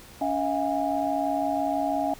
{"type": "tone cluster", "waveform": "sine", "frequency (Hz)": [282.2, 645, 711, 817], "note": ["C#4", "E5", "F5", "G#5"], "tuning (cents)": [31, -38, 31, -29], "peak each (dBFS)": -29, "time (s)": [0.21, 2.14], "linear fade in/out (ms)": 5, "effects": ["pink hiss -48 dBFS RMS until 2.19 s"]}